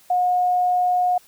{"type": "tone", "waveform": "sine", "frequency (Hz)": 722, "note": "F#5", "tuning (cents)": -43, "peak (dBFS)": -16, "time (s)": [0.1, 1.18], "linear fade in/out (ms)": 5, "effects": ["white hiss -53 dBFS RMS until 1.27 s"]}